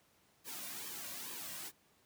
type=noise with flanger; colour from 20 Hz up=white; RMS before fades=-45 dBFS; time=0.44-1.72 s; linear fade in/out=50 ms; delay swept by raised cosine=1.4 to 2.36 ms; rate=2.3 Hz; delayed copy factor=-0.7; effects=pink hiss -70 dBFS RMS until 2.05 s + high-pass 100 Hz 12 dB/octave